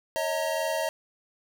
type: tone cluster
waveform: square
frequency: 554 / 637 / 916 Hz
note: C#5 / D#5 / A#5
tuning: -1 / +41 / -31 cents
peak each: -33 / -29 / -34 dBFS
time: 0.16-0.89 s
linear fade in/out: 0 ms
effects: none